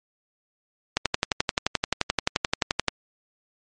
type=click train; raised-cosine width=0.2 ms; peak=-3 dBFS; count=23; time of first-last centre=0.97-2.883 s; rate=11.5 Hz; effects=MP3 48 kbps